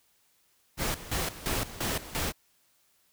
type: noise with tremolo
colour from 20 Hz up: pink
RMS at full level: -30 dBFS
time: 0.77-2.33 s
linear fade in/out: 50 ms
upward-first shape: square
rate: 2.9 Hz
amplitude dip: 80%
effects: white hiss -68 dBFS RMS until 3.12 s